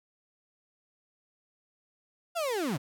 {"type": "linear sweep", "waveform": "35% pulse", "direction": "down", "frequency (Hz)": [709, 115.3], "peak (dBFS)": -27, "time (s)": [2.35, 2.78], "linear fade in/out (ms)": 20, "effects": []}